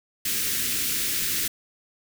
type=band-stop noise; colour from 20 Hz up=white; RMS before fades=-26 dBFS; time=0.25-1.48 s; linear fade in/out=5 ms; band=390 to 1600 Hz; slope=24 dB/octave; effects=none